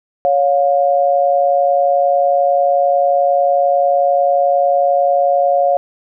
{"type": "tone pair together", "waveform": "sine", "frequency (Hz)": [558, 709.2], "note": ["C#5", "F5"], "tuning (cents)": [11, 26], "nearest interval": "major third", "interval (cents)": 415, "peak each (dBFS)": -13, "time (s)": [0.25, 5.77], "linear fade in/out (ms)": 0, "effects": []}